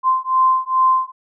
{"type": "beating tone pair", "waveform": "sine", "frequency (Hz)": [1039, 1041.4], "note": ["C6", "C6"], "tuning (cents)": [-12, -8], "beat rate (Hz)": 2.4, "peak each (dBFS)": [-16, -16], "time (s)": [0.03, 1.12], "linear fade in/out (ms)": 50, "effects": []}